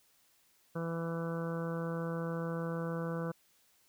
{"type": "harmonic tone", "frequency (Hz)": 166.4, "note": "E3", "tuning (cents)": 17, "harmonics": [1, 2, 3, 4, 5, 6, 7, 8, 9], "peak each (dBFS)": [-36, -44, -39, -50, -54, -50, -48, -50, -49], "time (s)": [0.75, 3.32], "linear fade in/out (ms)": 10, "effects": ["white hiss -69 dBFS RMS until 3.88 s"]}